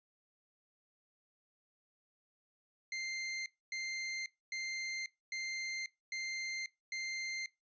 sawtooth tone bursts, 2092 Hz, C7, 1 cent flat, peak -34 dBFS, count 6, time 2.92-7.46 s, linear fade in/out 2 ms, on 540 ms, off 260 ms, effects noise-tail reverb RT60 0.2 s tail -20 dB re dry + resampled to 16000 Hz

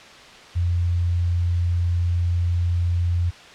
sine tone, 87 Hz, F2, 6 cents flat, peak -18 dBFS, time 0.55-3.31 s, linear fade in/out 20 ms, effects white hiss -43 dBFS RMS until 3.54 s + low-pass 4000 Hz 12 dB/octave

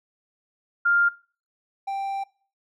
sine / triangle tone pair in turn, 1400 / 785.7 Hz, F6 / G5, +4 / +4 cents, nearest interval minor seventh, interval 1000 cents, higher first, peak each -17 / -24 dBFS, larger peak first, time 0.85-1.09 / 1.87-2.24 s, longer second, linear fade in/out 10 ms, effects noise-tail reverb RT60 0.4 s tail -21 dB re dry

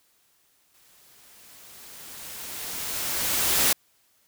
white noise with exponential growth, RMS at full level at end -20 dBFS, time 0.74-3.73 s, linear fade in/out 5 ms, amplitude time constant 650 ms, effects white hiss -65 dBFS RMS until 4.27 s

